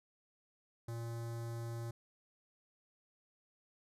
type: tone with notch filter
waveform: square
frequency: 116.3 Hz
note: A#2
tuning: 4 cents flat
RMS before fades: -42 dBFS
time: 0.88-1.91 s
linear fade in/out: 5 ms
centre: 2700 Hz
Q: 0.93
effects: resampled to 32000 Hz